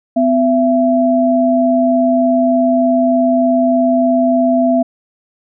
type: tone pair together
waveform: sine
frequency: 253.3 / 670 Hz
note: B3 / E5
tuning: +44 / +28 cents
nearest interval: octave + perfect fourth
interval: 1684 cents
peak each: -12 dBFS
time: 0.16-4.83 s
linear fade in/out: 10 ms
effects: none